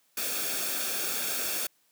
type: noise with comb filter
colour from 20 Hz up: white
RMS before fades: -31 dBFS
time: 0.17-1.67 s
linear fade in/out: 5 ms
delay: 1 ms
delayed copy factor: -0.6
effects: white hiss -68 dBFS RMS until 1.91 s + high-pass 150 Hz 12 dB/octave